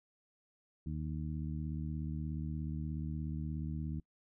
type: harmonic tone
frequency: 76.8 Hz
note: D#2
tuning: 22 cents flat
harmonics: 1 / 2 / 3 / 4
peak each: -40 / -39 / -44 / -48 dBFS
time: 0.86-4 s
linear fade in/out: 5 ms
effects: noise-tail reverb RT60 0.1 s tail -25 dB re dry